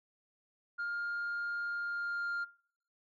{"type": "tone with pitch glide", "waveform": "sine", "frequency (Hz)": [1409, 1400.1], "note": ["F6", "F6"], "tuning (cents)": [15, 4], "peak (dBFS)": -32, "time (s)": [0.78, 2.45], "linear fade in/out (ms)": 20, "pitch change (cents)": -11, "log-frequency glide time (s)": [1.62, 2.32], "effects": ["noise-tail reverb RT60 0.6 s tail -20 dB re dry", "tanh soft clip ceiling -32 dBFS"]}